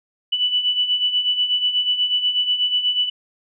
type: beating tone pair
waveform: sine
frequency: 2965 / 2973.2 Hz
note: F#7 / F#7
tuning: +3 / +8 cents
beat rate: 8.2 Hz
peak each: -24 / -18 dBFS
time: 0.32-3.1 s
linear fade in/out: 10 ms
effects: none